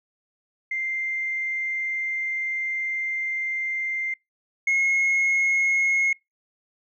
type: tone pair in turn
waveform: sine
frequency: 2093 / 2164 Hz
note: C7 / C#7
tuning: 0 / -42 cents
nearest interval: minor second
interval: 58 cents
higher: second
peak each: -24 / -16 dBFS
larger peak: second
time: 0.71-4.14 / 4.67-6.13 s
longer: first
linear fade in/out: 5 ms
effects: noise-tail reverb RT60 0.2 s tail -26 dB re dry + tanh soft clip ceiling -17 dBFS